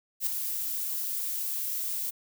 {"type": "noise with ADSR envelope", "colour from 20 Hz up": "violet", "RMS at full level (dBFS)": -26, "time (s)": [0.2, 2.11], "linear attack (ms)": 65, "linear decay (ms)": 6, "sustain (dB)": -6, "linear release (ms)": 16, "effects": []}